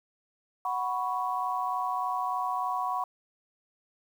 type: chord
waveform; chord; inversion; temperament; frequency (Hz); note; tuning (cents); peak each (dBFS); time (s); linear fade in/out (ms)
sine; F# suspended fourth; none; just; 740 / 986.7 / 1110; F#5 / B5 / C#6; 0 / -2 / +2; -32; 0.65-3.04; 2
effects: 9-bit